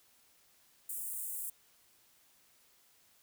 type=high-pass noise; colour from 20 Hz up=pink; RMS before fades=-40 dBFS; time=0.89-1.5 s; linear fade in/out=5 ms; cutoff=8300 Hz; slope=48 dB/octave; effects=white hiss -67 dBFS RMS until 3.22 s